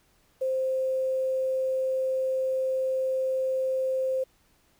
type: tone with quantisation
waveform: sine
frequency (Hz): 523.3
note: C5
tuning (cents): 0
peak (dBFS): -24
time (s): 0.41-4.24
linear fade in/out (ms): 10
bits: 9
effects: pink hiss -65 dBFS RMS until 4.79 s